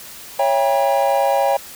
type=chord; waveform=triangle; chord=C# diminished seventh; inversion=none; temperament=just; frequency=554.4 / 665.2 / 798.3 / 957.9 Hz; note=C#5 / E5 / G5 / Bb5; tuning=0 / +16 / +31 / +47 cents; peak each=-16 / -20 / -16 / -22 dBFS; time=0.39-1.57 s; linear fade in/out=5 ms; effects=white hiss -37 dBFS RMS until 1.75 s